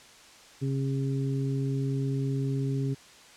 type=harmonic tone; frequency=135.8 Hz; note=C#3; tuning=35 cents flat; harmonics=1 / 2 / 3; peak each=-27 / -33 / -37 dBFS; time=0.61-2.95 s; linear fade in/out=20 ms; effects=white hiss -52 dBFS RMS until 3.36 s + low-pass 7000 Hz 12 dB/octave